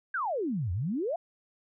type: exponential two-way sweep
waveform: sine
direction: down then up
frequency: 1661.2 to 82.41 to 722 Hz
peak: -28 dBFS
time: 0.14-1.16 s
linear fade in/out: 5 ms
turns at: 0.72 s
effects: none